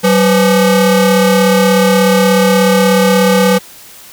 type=ring-modulated tone; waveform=40% pulse; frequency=342.6 Hz; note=F4; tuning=33 cents flat; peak=-3 dBFS; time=0.03-3.59 s; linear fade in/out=20 ms; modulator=153 Hz; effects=white hiss -36 dBFS RMS until 4.12 s